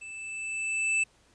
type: tone with level ramp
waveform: square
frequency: 2637 Hz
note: E7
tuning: in tune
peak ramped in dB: -41 to -23 dBFS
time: 0.01-1.04 s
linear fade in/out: 10 ms
effects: pink hiss -63 dBFS RMS until 1.34 s + resampled to 22050 Hz